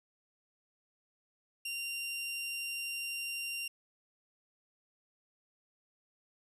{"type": "tone", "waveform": "sawtooth", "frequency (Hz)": 2772, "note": "F7", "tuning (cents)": -14, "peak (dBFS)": -33, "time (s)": [1.65, 3.68], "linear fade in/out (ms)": 5, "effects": ["resampled to 32000 Hz", "12-bit"]}